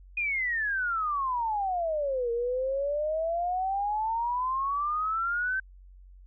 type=exponential two-way sweep; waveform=sine; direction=down then up; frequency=2484 to 463.4 to 1558 Hz; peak=-26 dBFS; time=0.17-5.6 s; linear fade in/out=5 ms; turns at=2.31 s; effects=added 46 Hz sine -48 dBFS peak until 6.26 s